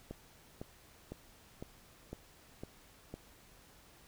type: click train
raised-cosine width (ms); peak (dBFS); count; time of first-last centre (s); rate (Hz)
2; -29; 7; 0.11-3.14; 1.98
effects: pink hiss -61 dBFS RMS until 4.07 s